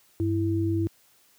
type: tone pair together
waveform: sine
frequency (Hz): 98.11 / 330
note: G2 / E4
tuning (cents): +2 / +2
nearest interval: octave + major sixth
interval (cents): 2100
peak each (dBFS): -25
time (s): 0.2-0.87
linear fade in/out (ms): 0
effects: white hiss -61 dBFS RMS until 1.38 s + high-pass 60 Hz 12 dB/octave